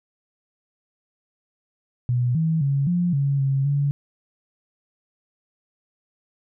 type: tone with pitch steps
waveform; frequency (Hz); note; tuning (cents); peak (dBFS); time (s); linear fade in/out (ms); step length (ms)
sine; 123 / 161.2 / 139.1 / 175.9 / 139.7 / 136.2 / 142.1; B2 / E3 / C#3 / F3 / C#3 / C#3 / C#3; -7 / -38 / +6 / +13 / +14 / -30 / +43; -18; 2.09-3.91; 0; 260
effects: none